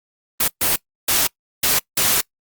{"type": "noise bursts at uneven times", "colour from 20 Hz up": "white", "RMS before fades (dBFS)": -17, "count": 5, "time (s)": [[0.4, 0.48], [0.61, 0.76], [1.08, 1.27], [1.63, 1.79], [1.97, 2.21]], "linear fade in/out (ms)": 5, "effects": ["noise-tail reverb RT60 0.1 s tail -24 dB re dry", "Opus 32 kbps"]}